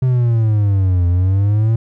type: exponential two-way sweep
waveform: triangle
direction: down then up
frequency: 130.81 to 86.5 to 114.8 Hz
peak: -9 dBFS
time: 0.02-1.76 s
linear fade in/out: 5 ms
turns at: 1.07 s
effects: none